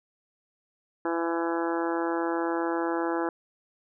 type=harmonic tone; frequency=167.6 Hz; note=E3; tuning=29 cents sharp; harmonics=2 / 3 / 4 / 5 / 6 / 7 / 8 / 9 / 10; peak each=-28 / -33 / -37 / -34 / -36 / -42 / -38 / -41 / -41 dBFS; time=1.05-3.29 s; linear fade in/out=2 ms; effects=none